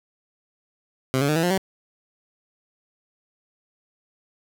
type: tone with pitch steps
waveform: 15% pulse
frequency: 131.2 / 141.43 / 152.46 / 164.35 / 177.17 / 190.98 Hz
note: C3 / C#3 / D#3 / E3 / F3 / G3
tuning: +5 / +35 / -35 / -5 / +25 / -45 cents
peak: -13 dBFS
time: 1.14-1.578 s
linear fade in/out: 0 ms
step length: 73 ms
effects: none